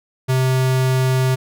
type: tone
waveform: square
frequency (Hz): 130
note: C3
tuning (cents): -11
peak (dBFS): -15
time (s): 0.28-1.36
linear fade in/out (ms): 20
effects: none